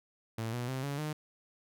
sawtooth tone with pitch steps, 112.9 / 121.7 / 131.19 / 141.43 / 152.45 Hz, A2 / B2 / C3 / C#3 / D#3, +45 / -25 / +5 / +35 / -35 cents, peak -30 dBFS, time 0.38-1.13 s, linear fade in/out 5 ms, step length 150 ms, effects none

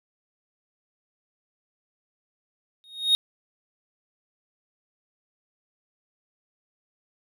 triangle tone with exponential growth, 3729 Hz, A#7, in tune, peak -12 dBFS, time 2.84-3.15 s, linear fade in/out 0 ms, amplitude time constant 67 ms, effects none

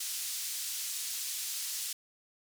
pink band-pass noise, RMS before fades -37 dBFS, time 0-1.93 s, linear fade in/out 5 ms, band 4900 to 14000 Hz, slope 12 dB/octave, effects none

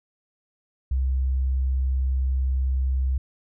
sine tone, 65.41 Hz, C2, in tune, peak -20 dBFS, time 0.91-3.18 s, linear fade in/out 5 ms, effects none

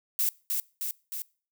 violet noise with echo, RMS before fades -26 dBFS, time 0.19-0.29 s, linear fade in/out 0 ms, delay 310 ms, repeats 3, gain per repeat -3 dB, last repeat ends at 1.22 s, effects noise-tail reverb RT60 0.4 s tail -24 dB re dry

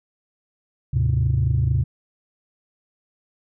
sine tone cluster, 75.6 / 105 / 129.2 Hz, D#2 / G#2 / C3, -49 / +19 / -21 cents, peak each -21 / -21 / -19 dBFS, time 0.93-1.84 s, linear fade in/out 10 ms, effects tanh soft clip ceiling -11 dBFS

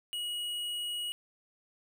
triangle tone with hard clipping, 2904 Hz, F#7, 33 cents flat, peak -35 dBFS, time 0.13-1.12 s, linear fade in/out 0 ms, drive 12 dB, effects none

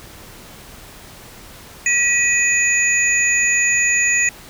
sine tone cluster, 1936 / 2505 / 6750 Hz, B6 / D#7 / G#8, -35 / +11 / +27 cents, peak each -18 dBFS, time 1.86-4.29 s, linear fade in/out 2 ms, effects pink hiss -40 dBFS RMS until 4.49 s

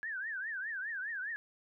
sine tone with vibrato, 1661.2 Hz, G#6, in tune, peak -36 dBFS, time 0.03-1.36 s, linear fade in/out 0 ms, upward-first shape triangle, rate 4.9 Hz, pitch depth 230 cents each way, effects none

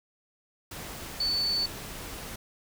sine tone in noise, 4484 Hz, C#8, 19 cents sharp, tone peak -25 dBFS, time 1.2-1.66 s, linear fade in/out 5 ms, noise pink, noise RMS -40 dBFS, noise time 0.71-2.36 s, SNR +12 dB, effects none

